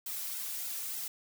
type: noise with flanger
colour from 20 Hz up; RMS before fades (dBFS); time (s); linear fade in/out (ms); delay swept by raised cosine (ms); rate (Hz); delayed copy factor
blue; -38; 0.06-1.08; 5; 1.7 to 3.2; 3.3; -0.9
effects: none